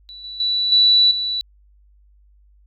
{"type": "tone with level steps", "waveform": "sine", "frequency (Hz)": 3951, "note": "B7", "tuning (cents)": 0, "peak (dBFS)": [-35, -30, -17, -10, -20], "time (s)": [0.09, 1.41], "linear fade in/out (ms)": 0, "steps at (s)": [0.24, 0.4, 0.72, 1.11], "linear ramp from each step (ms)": 2, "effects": ["added 50 Hz sine -50 dBFS peak until 2.66 s"]}